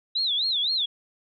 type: tone with vibrato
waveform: sine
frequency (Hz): 3777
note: A#7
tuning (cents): +22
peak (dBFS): -22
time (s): 0.15-0.86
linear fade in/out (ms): 10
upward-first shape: sine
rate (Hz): 3.9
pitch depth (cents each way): 220
effects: none